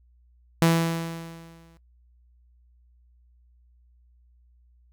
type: tone with exponential decay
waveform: sawtooth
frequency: 165.7 Hz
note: E3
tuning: 9 cents sharp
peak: -11 dBFS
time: 0.62-1.77 s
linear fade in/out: 0 ms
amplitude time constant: 250 ms
effects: noise-tail reverb RT60 0.1 s tail -18 dB re dry + added 60 Hz sine -56 dBFS peak until 4.92 s